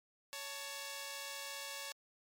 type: tone pair together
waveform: 5% pulse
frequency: 558.1 / 886 Hz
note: C#5 / A5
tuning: +12 / +12 cents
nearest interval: minor sixth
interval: 800 cents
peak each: -33 / -35 dBFS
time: 0.33-1.92 s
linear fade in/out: 0 ms
effects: MP3 64 kbps